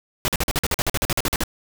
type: noise bursts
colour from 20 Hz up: pink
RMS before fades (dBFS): -21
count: 16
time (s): 0.25-1.436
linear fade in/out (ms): 0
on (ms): 31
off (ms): 46
effects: none